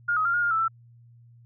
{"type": "tone with pitch steps", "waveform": "sine", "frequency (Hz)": [1418, 1264, 1389, 1428, 1409, 1319, 1334], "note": ["F6", "D#6", "F6", "F6", "F6", "E6", "E6"], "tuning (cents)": [26, 27, -10, 38, 15, 1, 20], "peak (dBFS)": -21, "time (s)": [0.08, 0.682], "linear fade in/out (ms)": 10, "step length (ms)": 86, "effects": ["added 118 Hz sine -50 dBFS peak until 1.45 s"]}